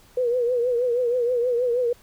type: tone with vibrato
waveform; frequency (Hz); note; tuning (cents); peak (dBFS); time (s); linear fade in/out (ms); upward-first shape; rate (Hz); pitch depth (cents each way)
sine; 487.3; B4; -23; -19; 0.17-1.93; 5; triangle; 6.3; 90
effects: pink hiss -54 dBFS RMS until 2.02 s